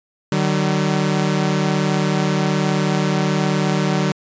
sawtooth tone pair together, 151.2 / 190 Hz, D#3 / F#3, -49 / +46 cents, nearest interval major third, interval 395 cents, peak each -15 dBFS, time 0.32-4.12 s, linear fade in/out 2 ms, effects resampled to 16000 Hz

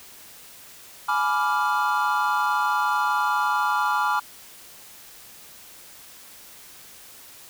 triangle chord, G# diminished seventh, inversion none, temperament equal with one note detuned, 843.2 / 987.8 / 1174.7 / 1396.9 Hz, G#5 / B5 / D6 / F6, +26 / 0 / 0 / 0 cents, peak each -24 dBFS, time 1.08-4.2 s, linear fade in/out 10 ms, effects white hiss -46 dBFS RMS until 7.49 s

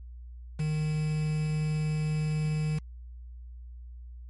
triangle tone with quantisation, 153.6 Hz, D#3, 22 cents flat, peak -24 dBFS, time 0.59-2.79 s, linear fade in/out 10 ms, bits 7, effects added 60 Hz sine -41 dBFS peak until 4.29 s + MP3 48 kbps

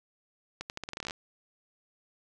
accelerating click train, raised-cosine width 0.2 ms, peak -19 dBFS, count 14, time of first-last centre 0.61-1.109 s, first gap 89 ms, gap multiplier 0.84, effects resampled to 24000 Hz + 8-bit

